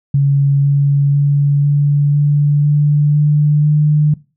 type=tone with pitch steps; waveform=sine; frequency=140.1 / 141.48 / 142.88 / 144.29 / 145.71 / 147.15 / 148.6 / 150.07 Hz; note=C#3 / C#3 / D3 / D3 / D3 / D3 / D3 / D3; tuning=+19 / +36 / -47 / -30 / -13 / +4 / +21 / +38 cents; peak=-8 dBFS; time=0.14-4.14 s; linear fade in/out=5 ms; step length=500 ms; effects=noise-tail reverb RT60 0.3 s tail -20 dB re dry